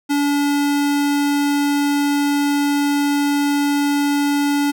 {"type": "tone", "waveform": "square", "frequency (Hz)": 287, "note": "D4", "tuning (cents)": -40, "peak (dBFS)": -16, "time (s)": [0.09, 4.72], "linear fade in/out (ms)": 20, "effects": []}